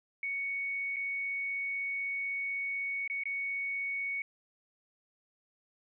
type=tone with dropouts; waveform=sine; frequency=2226 Hz; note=C#7; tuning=7 cents sharp; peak=-32 dBFS; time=0.23-4.22 s; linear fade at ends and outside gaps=2 ms; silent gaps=0.961-0.966 / 3.077-3.099 / 3.236-3.255 s; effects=none